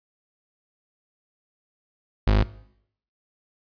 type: tone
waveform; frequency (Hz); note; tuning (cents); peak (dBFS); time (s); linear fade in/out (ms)
35% pulse; 51.91; G#1; 0; -14; 2.27-2.43; 5
effects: noise-tail reverb RT60 0.7 s tail -19 dB re dry + resampled to 11025 Hz